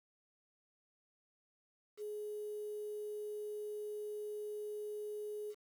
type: tone with quantisation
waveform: sine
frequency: 420 Hz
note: G#4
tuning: 19 cents sharp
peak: -40 dBFS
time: 1.97-5.55 s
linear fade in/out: 50 ms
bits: 10
effects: none